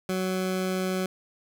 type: tone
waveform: 20% pulse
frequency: 186.3 Hz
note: F#3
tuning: 12 cents sharp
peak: -21 dBFS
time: 0.09-1.06 s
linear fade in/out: 2 ms
effects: none